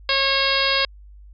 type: harmonic tone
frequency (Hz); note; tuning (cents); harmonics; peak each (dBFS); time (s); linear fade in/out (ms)
545; C#5; -29; 1 / 2 / 3 / 4 / 5 / 6 / 7 / 8 / 9; -26 / -26 / -26 / -26 / -26 / -26 / -26 / -26 / -26; 0.09-0.85; 2
effects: added 50 Hz sine -41 dBFS peak until 1.33 s